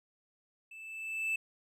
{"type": "tone with level ramp", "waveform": "triangle", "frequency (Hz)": 2637, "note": "E7", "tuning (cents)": 0, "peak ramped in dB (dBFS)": [-46, -27], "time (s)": [0.71, 1.36], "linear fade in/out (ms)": 5, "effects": []}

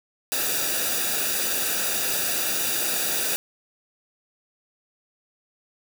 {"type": "noise with comb filter", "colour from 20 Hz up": "white", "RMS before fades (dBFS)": -25, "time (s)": [0.32, 3.36], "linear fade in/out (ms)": 0, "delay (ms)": 0.94, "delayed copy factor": -0.7, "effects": []}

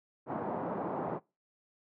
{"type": "band-pass noise", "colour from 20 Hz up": "white", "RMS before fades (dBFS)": -36, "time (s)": [0.26, 1.2], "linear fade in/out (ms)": 50, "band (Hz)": [130, 910], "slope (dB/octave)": 24, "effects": ["noise-tail reverb RT60 0.3 s tail -26 dB re dry"]}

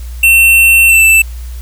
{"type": "tone with pitch glide", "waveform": "square", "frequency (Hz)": [2700, 2654], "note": ["E7", "E7"], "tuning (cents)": [41, 11], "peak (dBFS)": -4, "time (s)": [0.23, 1.22], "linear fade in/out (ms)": 5, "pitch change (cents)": -30, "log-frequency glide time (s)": [0.88, 1.03], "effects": ["added 60 Hz sine -21 dBFS peak until 1.61 s", "white hiss -39 dBFS RMS until 1.61 s"]}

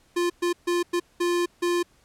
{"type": "tone bursts at uneven times", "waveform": "square", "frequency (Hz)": 349.2, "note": "F4", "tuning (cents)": 0, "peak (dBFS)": -22, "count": 6, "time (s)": [[0.16, 0.3], [0.42, 0.53], [0.67, 0.83], [0.93, 1], [1.2, 1.46], [1.62, 1.83]], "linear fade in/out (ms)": 10, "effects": ["pink hiss -61 dBFS RMS until 2.04 s", "low-pass 11000 Hz 12 dB/octave"]}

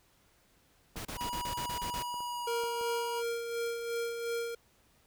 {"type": "clicks", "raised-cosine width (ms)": 1, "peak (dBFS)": -34, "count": 8, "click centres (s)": [0.958, 1.159, 1.293, 1.388, 2.142, 2.205, 2.637, 2.812]}
{"type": "noise bursts", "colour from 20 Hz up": "pink", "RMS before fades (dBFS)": -40, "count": 9, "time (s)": [0.96, 2.027], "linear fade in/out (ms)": 5, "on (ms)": 91, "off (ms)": 31}
{"type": "tone with pitch glide", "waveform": "square", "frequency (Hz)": [969, 956.8], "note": ["B5", "A#5"], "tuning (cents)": [-33, 45], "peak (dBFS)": -36, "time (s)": [1.16, 3.23], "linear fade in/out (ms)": 50, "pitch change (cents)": -22, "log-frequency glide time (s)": [2.23, 2.6]}
{"type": "tone with tremolo", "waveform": "square", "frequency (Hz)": 466.8, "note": "A#4", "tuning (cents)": 2, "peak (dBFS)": -32, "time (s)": [2.47, 4.55], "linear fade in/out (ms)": 5, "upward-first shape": "sine", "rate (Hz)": 2.8, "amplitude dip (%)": 45}
{"effects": ["pink hiss -67 dBFS RMS until 5.06 s"]}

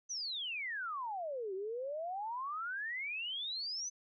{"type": "exponential two-way sweep", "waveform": "sine", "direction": "down then up", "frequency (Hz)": [6190, 370, 6190], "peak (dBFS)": -37, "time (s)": [0.09, 3.9], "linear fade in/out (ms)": 20, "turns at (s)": 1.54, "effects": []}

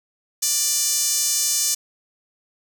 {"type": "tone with high-pass filter", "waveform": "sawtooth", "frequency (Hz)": 592, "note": "D5", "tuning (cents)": 14, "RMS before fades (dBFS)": -21, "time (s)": [0.42, 1.75], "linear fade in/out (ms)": 10, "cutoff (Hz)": 6300, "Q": 2.4, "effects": ["7-bit"]}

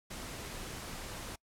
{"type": "noise", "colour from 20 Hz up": "pink", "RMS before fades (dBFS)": -43, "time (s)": [0.1, 1.36], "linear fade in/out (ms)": 10, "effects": ["noise-tail reverb RT60 0.1 s tail -25 dB re dry", "low-pass 12000 Hz 12 dB/octave"]}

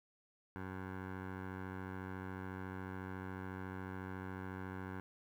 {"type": "tone with low-pass filter", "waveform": "15% pulse", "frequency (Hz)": 94, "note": "F#2", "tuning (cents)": 28, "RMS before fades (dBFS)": -45, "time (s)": [0.56, 5], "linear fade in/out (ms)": 0, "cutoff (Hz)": 1500, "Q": 2.5, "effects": ["11-bit"]}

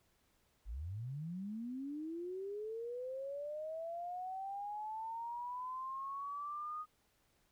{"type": "linear sweep", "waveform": "sine", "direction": "up", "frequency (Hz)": [44.7, 1244.5], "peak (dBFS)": -40, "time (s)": [0.65, 6.86], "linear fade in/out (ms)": 50, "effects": ["pink hiss -75 dBFS RMS until 7.51 s"]}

